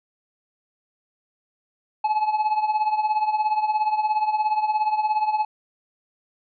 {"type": "tone with tremolo", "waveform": "triangle", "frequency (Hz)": 856, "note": "A5", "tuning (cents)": -48, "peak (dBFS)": -14, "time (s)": [2.04, 5.45], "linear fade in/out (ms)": 5, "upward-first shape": "triangle", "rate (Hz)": 17, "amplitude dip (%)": 80, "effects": ["resampled to 11025 Hz"]}